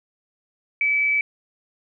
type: tone with amplitude modulation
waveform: sine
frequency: 2298 Hz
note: D7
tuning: 38 cents flat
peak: -16 dBFS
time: 0.81-1.21 s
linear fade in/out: 2 ms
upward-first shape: sine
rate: 129 Hz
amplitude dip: 30%
effects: none